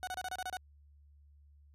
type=tone bursts; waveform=30% pulse; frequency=740 Hz; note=F#5; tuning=in tune; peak=-34 dBFS; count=8; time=0.03-0.569 s; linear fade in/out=0 ms; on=42 ms; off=29 ms; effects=added 72 Hz sine -58 dBFS peak until 1.74 s + resampled to 32000 Hz